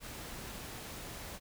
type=noise; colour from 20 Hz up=pink; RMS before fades=-45 dBFS; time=0-1.4 s; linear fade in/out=50 ms; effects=none